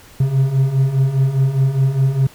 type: beating tone pair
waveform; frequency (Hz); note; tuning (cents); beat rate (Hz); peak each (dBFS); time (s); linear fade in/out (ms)
triangle; 131 / 135.9; C3 / C#3; +2 / -34; 4.9; -17 / -12; 0.2-2.27; 5
effects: pink hiss -44 dBFS RMS until 2.34 s